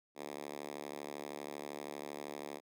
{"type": "tone with high-pass filter", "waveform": "5% pulse", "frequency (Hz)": 72.7, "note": "D2", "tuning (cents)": -17, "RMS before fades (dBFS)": -45, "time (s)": [0.15, 2.61], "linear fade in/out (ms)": 50, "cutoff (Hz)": 310, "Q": 1.2, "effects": []}